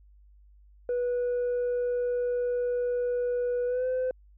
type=tone with pitch glide; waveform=sine; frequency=489 to 510.9 Hz; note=B4 to C5; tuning=-17 to -41 cents; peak=-23 dBFS; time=0.89-4.11 s; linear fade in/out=2 ms; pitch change=+76 cents; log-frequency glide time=3.66-3.86 s; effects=tanh soft clip ceiling -24 dBFS + added 50 Hz sine -53 dBFS peak until 4.37 s